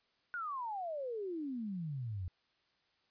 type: exponential sweep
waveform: sine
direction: down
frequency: 1480 to 85.4 Hz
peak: -37 dBFS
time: 0.34-2.28 s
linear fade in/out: 0 ms
effects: white hiss -75 dBFS RMS until 3.1 s + resampled to 11025 Hz